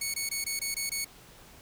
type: tone bursts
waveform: 10% pulse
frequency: 2217 Hz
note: C#7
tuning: in tune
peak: -21 dBFS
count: 7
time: 0.01-1.046 s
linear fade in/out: 5 ms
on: 130 ms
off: 21 ms
effects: pink hiss -53 dBFS RMS until 1.61 s